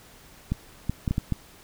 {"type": "clicks", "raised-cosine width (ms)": 5, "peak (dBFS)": -12, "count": 6, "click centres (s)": [0.52, 0.896, 1.078, 1.11, 1.181, 1.323], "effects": ["pink hiss -51 dBFS RMS until 1.63 s"]}